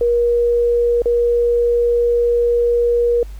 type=tone with dropouts; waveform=sine; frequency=476 Hz; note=A#4; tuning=36 cents sharp; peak=-12 dBFS; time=0.01-3.23 s; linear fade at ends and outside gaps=2 ms; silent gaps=1.02-1.057 s; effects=added 50 Hz sine -29 dBFS peak until 3.39 s + pink hiss -49 dBFS RMS until 3.39 s